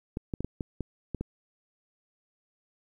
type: clicks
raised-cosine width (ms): 3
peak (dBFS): -19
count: 8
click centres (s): 0.171 / 0.338 / 0.406 / 0.446 / 0.608 / 0.807 / 1.147 / 1.21
effects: 10-bit

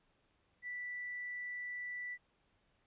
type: tone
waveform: sine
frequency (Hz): 1969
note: B6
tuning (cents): -6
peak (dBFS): -40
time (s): 0.62-2.18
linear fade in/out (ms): 50
effects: pink hiss -75 dBFS RMS until 2.86 s + resampled to 8000 Hz

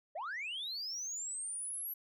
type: linear sweep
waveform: sine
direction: up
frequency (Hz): 554.4 to 11840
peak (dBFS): -36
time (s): 0.15-1.94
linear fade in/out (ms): 10
effects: tanh soft clip ceiling -36 dBFS

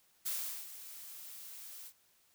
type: noise with ADSR envelope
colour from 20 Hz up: blue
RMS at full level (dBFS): -36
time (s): 0.25-1.93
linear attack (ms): 16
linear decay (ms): 400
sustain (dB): -13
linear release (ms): 66
effects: white hiss -70 dBFS RMS until 2.34 s

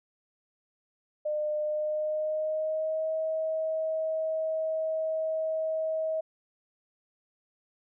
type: tone with pitch glide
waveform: sine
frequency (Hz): 604 to 636.2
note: D5 to D#5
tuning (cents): +48 to +38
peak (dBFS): -27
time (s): 1.25-6.21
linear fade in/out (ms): 10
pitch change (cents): +90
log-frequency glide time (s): 1.61-3.12
effects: none

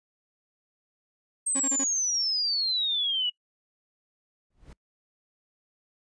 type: exponential sweep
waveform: sine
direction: down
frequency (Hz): 8470 to 2892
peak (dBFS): -24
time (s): 1.46-3.3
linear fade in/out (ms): 10
type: tone bursts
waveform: 40% pulse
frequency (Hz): 271.5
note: C#4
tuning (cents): -36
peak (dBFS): -29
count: 4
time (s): 1.55-1.843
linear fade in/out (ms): 10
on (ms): 53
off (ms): 27
type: noise with exponential growth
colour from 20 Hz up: brown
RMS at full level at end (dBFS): -39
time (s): 4.5-4.73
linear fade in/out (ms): 5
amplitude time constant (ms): 50
effects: noise-tail reverb RT60 0.1 s tail -24 dB re dry + resampled to 22050 Hz

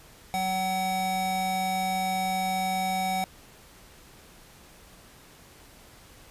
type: tone pair together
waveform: square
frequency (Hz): 187.01 / 755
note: F#3 / F#5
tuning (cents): +19 / +35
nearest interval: 2 octaves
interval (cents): 2416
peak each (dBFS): -34 / -27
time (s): 0.34-3.24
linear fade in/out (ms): 0
effects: pink hiss -52 dBFS RMS until 6.3 s + resampled to 32000 Hz

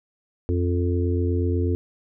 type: harmonic tone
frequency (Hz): 88.2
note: F2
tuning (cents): +18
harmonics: 1 / 3 / 4 / 5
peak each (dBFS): -21 / -28 / -28 / -30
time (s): 0.49-1.75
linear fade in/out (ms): 0
effects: none

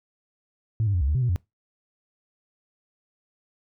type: tone with pitch steps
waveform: sine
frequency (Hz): 110.5 / 100.7 / 88 / 67.3 / 74.6 / 129.2 / 122 / 88.6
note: A2 / G2 / F2 / C2 / D2 / C3 / B2 / F2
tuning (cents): +8 / +47 / +14 / +49 / +28 / -21 / -21 / +25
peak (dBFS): -19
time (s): 0.8-1.36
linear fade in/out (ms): 0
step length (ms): 70
effects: noise-tail reverb RT60 0.2 s tail -24 dB re dry + tanh soft clip ceiling -16 dBFS

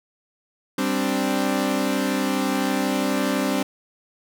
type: chord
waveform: sawtooth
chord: G suspended fourth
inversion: none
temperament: equal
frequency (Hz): 196 / 261.6 / 293.7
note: G3 / C4 / D4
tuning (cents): 0 / 0 / 0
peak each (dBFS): -22 / -20 / -22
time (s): 0.78-3.63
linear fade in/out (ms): 5
effects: none

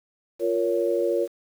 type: chord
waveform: sine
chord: Bb minor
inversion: second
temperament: just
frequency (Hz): 349.6 / 466.2 / 559.4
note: F4 / Bb4 / Db5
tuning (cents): +2 / 0 / +16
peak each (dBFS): -25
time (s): 0.39-1.28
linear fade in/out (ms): 50
effects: 8-bit

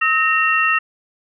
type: tone cluster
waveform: sine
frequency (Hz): 1285 / 1847 / 2728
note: E6 / A#6 / F7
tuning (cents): -45 / -16 / -41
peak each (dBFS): -18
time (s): 0.01-0.79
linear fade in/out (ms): 10
effects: none

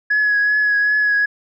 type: tone with vibrato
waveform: sine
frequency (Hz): 1682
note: G#6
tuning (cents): +22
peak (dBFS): -12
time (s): 0.1-1.26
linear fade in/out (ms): 10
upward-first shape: triangle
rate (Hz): 2.6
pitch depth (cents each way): 25
effects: tanh soft clip ceiling -10 dBFS

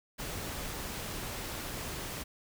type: noise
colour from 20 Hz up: pink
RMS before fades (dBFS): -39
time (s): 0.18-2.24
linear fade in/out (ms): 20
effects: none

